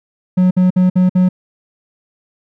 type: tone bursts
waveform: triangle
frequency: 183 Hz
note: F#3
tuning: 19 cents flat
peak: -6 dBFS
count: 5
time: 0.37-1.29 s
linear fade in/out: 10 ms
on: 140 ms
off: 55 ms
effects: none